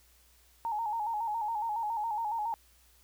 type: tone with vibrato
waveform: sine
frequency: 880 Hz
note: A5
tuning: in tune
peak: -30 dBFS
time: 0.65-2.54 s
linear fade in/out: 0 ms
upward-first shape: square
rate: 7.2 Hz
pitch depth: 76 cents each way
effects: added 60 Hz sine -64 dBFS peak until 3.03 s + white hiss -64 dBFS RMS until 3.03 s